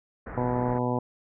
pink low-pass noise, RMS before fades -38 dBFS, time 0.26-0.79 s, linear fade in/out 10 ms, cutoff 1900 Hz, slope 48 dB/octave
harmonic tone, 123.47 Hz, B2, in tune, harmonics 1 / 2 / 3 / 4 / 5 / 6 / 7 / 8, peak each -30 / -29 / -34 / -32 / -35 / -37 / -34 / -35 dBFS, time 0.37-0.99 s, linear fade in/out 5 ms
effects none

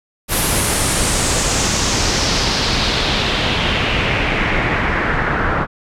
pink noise with low-pass filter sweep, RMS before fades -17 dBFS, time 0.28-5.67 s, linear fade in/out 50 ms, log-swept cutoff 12000 to 1400 Hz, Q 2.4, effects none

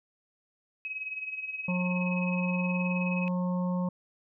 sine tone with tremolo, 2549 Hz, D#7, 41 cents sharp, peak -31 dBFS, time 0.85-3.28 s, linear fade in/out 0 ms, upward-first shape sine, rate 19 Hz, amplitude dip 65%
harmonic tone, 180 Hz, F#3, 47 cents flat, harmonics 1 / 3 / 5 / 6, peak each -27 / -37 / -41 / -43 dBFS, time 1.68-3.89 s, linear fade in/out 5 ms
effects none

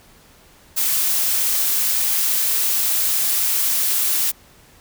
blue noise, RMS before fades -19 dBFS, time 0.76-4.32 s, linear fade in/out 20 ms, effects pink hiss -50 dBFS RMS until 4.8 s

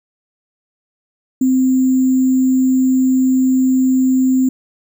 sine tone with sample-and-hold, 259.5 Hz, C4, 14 cents flat, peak -10 dBFS, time 1.41-4.49 s, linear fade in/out 5 ms, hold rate 7350 Hz, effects none

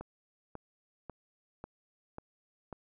click train, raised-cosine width 1 ms, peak -28 dBFS, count 6, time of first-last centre 0.01-2.727 s, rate 1.84 Hz, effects none

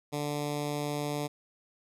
10% pulse tone with notch filter, 146.83 Hz, D3, in tune, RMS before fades -33 dBFS, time 0.12-1.28 s, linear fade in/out 20 ms, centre 1600 Hz, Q 1.2, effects resampled to 32000 Hz

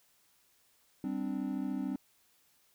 triangle chord, G suspended fourth, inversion none, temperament equal with one note detuned, 196 / 259.7 / 293.7 Hz, G3 / C4 / D4, 0 / -13 / 0 cents, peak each -36 / -34 / -36 dBFS, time 1.04-1.96 s, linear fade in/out 2 ms, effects white hiss -69 dBFS RMS until 2.74 s

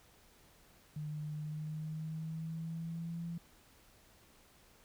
sine tone with pitch glide, 151.3 to 168.85 Hz, D#3 to E3, -48 to +42 cents, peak -38 dBFS, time 0.96-3.38 s, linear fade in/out 5 ms, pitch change +190 cents, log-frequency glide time 1.34-3.25 s, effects pink hiss -64 dBFS RMS until 4.84 s

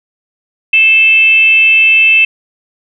sine tone with frequency modulation, 2637 Hz, E7, in tune, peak -4 dBFS, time 0.73-2.25 s, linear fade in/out 5 ms, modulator 480 Hz, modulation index 0.34, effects none

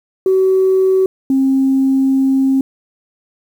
sine tone pair in turn, 378.5 / 267.6 Hz, F#4 / C4, +39 / +39 cents, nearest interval tritone, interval 600 cents, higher first, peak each -8 / -9 dBFS, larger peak first, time 0.26-1.06 / 1.3-2.61 s, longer second, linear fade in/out 2 ms, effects tanh soft clip ceiling -5 dBFS + 7-bit

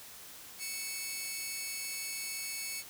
10% pulse tone pair together, 2223 / 2625 Hz, C#7 / E7, +4 / -8 cents, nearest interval minor third, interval 288 cents, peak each -29 / -35 dBFS, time 0.58-2.84 s, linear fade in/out 50 ms, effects white hiss -50 dBFS RMS until 2.89 s

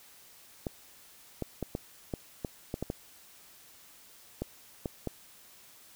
clicks, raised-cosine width 2 ms, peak -19 dBFS, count 12, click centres 0.668 / 1.423 / 1.627 / 1.751 / 2.138 / 2.448 / 2.741 / 2.826 / 2.901 / 4.42 / 4.858 / 5.073 s, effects white hiss -56 dBFS RMS until 5.95 s

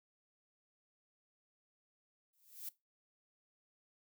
violet noise with exponential growth, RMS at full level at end -41 dBFS, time 2.33-2.69 s, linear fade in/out 5 ms, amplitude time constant 78 ms, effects noise-tail reverb RT60 0.2 s tail -19 dB re dry

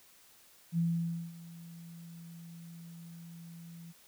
sine tone with ADSR envelope, 168.2 Hz, E3, 35 cents sharp, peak -26 dBFS, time 0.72-3.93 s, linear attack 59 ms, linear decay 540 ms, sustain -20 dB, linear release 25 ms, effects white hiss -61 dBFS RMS until 4.07 s

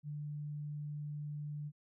sine tone, 148 Hz, D3, 14 cents sharp, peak -39 dBFS, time 0.03-1.72 s, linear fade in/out 50 ms, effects none

